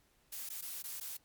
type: noise with dropouts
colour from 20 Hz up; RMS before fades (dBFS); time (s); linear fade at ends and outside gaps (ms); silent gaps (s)
blue; -43; 0.32-1.17; 5; 0.491-0.5 / 0.612-0.622 / 0.823-0.839 / 1-1.009
effects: pink hiss -71 dBFS RMS until 1.24 s + MP3 96 kbps